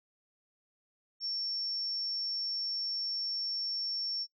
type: tone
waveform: sine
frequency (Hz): 5450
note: F8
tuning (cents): -43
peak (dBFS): -32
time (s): 1.2-4.27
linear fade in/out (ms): 50
effects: noise-tail reverb RT60 0.1 s tail -22 dB re dry